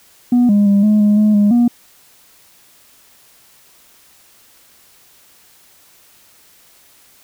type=tone with pitch steps; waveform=sine; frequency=244.3 / 204.6 / 200.5 / 211.6 / 207.8 / 212.1 / 205.4 / 239.5 Hz; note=B3 / G#3 / G3 / G#3 / G#3 / G#3 / G#3 / A#3; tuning=-19 / -26 / +39 / +33 / +1 / +37 / -19 / +47 cents; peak=-6 dBFS; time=0.32-1.68 s; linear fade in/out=5 ms; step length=170 ms; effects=tanh soft clip ceiling -7 dBFS + white hiss -49 dBFS RMS until 7.23 s